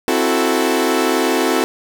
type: chord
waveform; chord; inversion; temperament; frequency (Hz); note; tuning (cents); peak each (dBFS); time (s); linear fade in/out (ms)
sawtooth; F# half-diminished seventh; second; equal; 261.6 / 329.6 / 370 / 440; C4 / E4 / F#4 / A4; 0 / 0 / 0 / 0; -16; 0.08-1.64; 0
effects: none